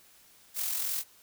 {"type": "noise with amplitude modulation", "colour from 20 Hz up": "blue", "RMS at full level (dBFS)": -30, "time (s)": [0.54, 1.04], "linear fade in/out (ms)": 50, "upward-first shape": "sine", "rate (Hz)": 43.1, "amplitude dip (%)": 45, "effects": ["white hiss -59 dBFS RMS until 1.22 s"]}